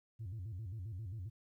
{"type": "tone with vibrato", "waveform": "sine", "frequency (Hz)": 100.5, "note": "G2", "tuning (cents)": 44, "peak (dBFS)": -39, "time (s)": [0.19, 1.3], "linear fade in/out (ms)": 20, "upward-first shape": "square", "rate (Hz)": 7.5, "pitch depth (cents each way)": 190, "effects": ["tanh soft clip ceiling -39 dBFS", "13-bit"]}